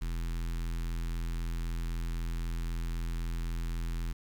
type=tone with notch filter; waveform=square; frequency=41.93 Hz; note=E1; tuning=30 cents sharp; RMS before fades=-34 dBFS; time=0.01-4.13 s; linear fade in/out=10 ms; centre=600 Hz; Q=0.68; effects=10-bit